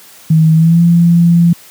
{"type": "tone with pitch glide", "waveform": "sine", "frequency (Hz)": [159.2, 170.63], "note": ["D#3", "F3"], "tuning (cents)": [40, -40], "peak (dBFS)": -4, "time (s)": [0.3, 1.53], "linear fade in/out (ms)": 5, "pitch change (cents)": 120, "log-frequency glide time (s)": [0.54, 0.81], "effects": ["white hiss -39 dBFS RMS until 1.7 s", "high-pass 100 Hz 12 dB/octave"]}